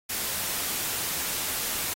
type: noise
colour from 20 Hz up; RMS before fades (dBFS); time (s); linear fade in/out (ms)
white; -30; 0.09-1.94; 10
effects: AAC 48 kbps